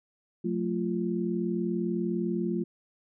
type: tone cluster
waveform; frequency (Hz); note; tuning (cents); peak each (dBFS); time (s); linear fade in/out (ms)
sine; 180.7 / 220.7 / 348; F#3 / A3 / F4; -41 / +5 / -6; -31; 0.44-2.64; 10
effects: none